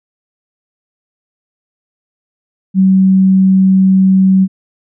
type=tone; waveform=sine; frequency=190 Hz; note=F#3; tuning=46 cents sharp; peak=-5 dBFS; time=2.74-4.48 s; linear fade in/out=50 ms; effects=none